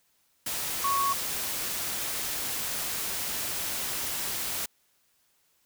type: tone in noise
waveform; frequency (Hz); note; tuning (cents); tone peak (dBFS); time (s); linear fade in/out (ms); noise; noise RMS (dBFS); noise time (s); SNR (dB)
sine; 1108.7; C#6; 0; -24; 0.84-1.13; 5; white; -32; 0.46-4.66; +5
effects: white hiss -69 dBFS RMS until 5.65 s